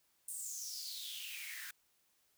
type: noise with high-pass filter sweep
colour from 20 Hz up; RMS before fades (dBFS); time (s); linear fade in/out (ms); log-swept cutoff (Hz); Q
white; -45; 0.28-1.71; 5; 9100 to 1600; 6.5
effects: white hiss -75 dBFS RMS until 2.37 s